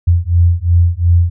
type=beating tone pair; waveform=sine; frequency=85 / 87.8 Hz; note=F2 / F2; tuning=-46 / +10 cents; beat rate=2.8 Hz; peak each=-11 dBFS; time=0.07-1.3 s; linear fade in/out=10 ms; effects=none